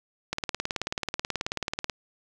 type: click train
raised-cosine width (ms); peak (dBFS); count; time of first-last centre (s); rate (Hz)
0.2; -11; 30; 0.33-1.898; 18.5
effects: none